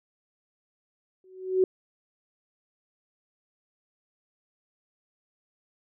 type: tone with exponential growth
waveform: sine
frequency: 373.8 Hz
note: F#4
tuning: 18 cents sharp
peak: -15 dBFS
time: 1.24-1.64 s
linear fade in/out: 2 ms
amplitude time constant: 85 ms
effects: none